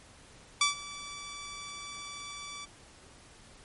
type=tone with ADSR envelope; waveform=10% pulse; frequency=1156 Hz; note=D6; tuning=28 cents flat; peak=-13 dBFS; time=0.61-2.66 s; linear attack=3 ms; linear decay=130 ms; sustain=-19 dB; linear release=20 ms; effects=pink hiss -55 dBFS RMS until 3.64 s + MP3 48 kbps